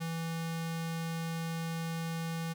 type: tone with notch filter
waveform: square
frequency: 164.81 Hz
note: E3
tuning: in tune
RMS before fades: -36 dBFS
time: 0-2.54 s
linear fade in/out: 20 ms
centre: 330 Hz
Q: 0.7
effects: none